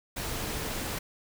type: tone in noise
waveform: sine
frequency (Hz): 444.4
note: A4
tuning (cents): +17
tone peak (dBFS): -44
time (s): 0.23-0.7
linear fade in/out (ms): 10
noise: pink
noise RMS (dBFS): -34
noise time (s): 0.16-0.99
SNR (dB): -13
effects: none